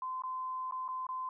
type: tone with dropouts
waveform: sine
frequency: 1030 Hz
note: C6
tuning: 28 cents flat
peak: -35 dBFS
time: 0.02-1.29 s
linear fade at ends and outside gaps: 2 ms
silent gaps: 0.221-0.236 / 0.711-0.722 / 0.88-0.887 / 1.068-1.089 s
effects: none